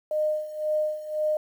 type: tone with tremolo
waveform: sine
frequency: 612 Hz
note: D#5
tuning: 29 cents flat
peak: -21 dBFS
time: 0.11-1.37 s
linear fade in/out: 2 ms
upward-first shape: sine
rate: 1.9 Hz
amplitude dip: 80%
effects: 9-bit